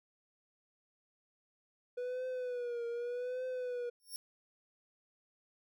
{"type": "tone with vibrato", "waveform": "triangle", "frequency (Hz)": 490.1, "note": "B4", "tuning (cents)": -13, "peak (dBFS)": -34, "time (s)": [1.97, 3.9], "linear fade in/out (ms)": 10, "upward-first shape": "triangle", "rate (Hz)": 0.84, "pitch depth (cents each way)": 82}
{"type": "tone with exponential growth", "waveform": "10% pulse", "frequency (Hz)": 5500, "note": "F8", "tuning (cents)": -27, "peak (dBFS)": -32, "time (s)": [4, 4.16], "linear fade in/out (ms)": 0, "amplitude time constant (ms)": 34}
{"effects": []}